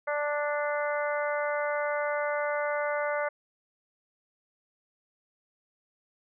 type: harmonic tone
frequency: 293.7 Hz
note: D4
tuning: in tune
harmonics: 2 / 3 / 4 / 5 / 6 / 7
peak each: -29 / -36 / -36 / -35 / -41 / -38 dBFS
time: 0.07-3.29 s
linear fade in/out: 10 ms
effects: none